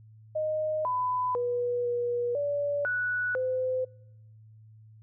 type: tone with pitch steps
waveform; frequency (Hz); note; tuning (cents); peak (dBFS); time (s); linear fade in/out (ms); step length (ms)
sine; 619 / 1001 / 486.1 / 481.5 / 576 / 1475 / 513; D#5 / B5 / B4 / B4 / D5 / F#6 / C5; -9 / +23 / -28 / -44 / -34 / -6 / -34; -26; 0.35-3.85; 10; 500
effects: noise-tail reverb RT60 1.0 s tail -26 dB re dry + added 109 Hz sine -50 dBFS peak until 5.02 s